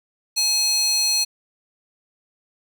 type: tone with high-pass filter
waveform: square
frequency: 850 Hz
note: G#5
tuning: 40 cents sharp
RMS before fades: -20 dBFS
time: 0.36-1.25 s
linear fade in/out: 20 ms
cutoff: 4700 Hz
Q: 3
effects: none